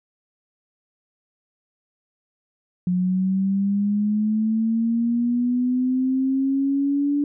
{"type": "linear sweep", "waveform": "sine", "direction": "up", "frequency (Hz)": [178.7, 289.8], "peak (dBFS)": -18, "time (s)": [2.87, 7.24], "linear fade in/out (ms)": 2, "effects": []}